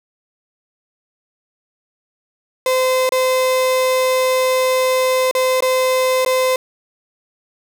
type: tone with dropouts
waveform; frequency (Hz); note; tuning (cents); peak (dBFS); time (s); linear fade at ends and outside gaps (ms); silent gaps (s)
35% pulse; 515; C5; -28; -12; 2.66-6.56; 2; 3.092-3.121 / 5.312-5.35 / 5.606-5.623 / 6.249-6.261
effects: none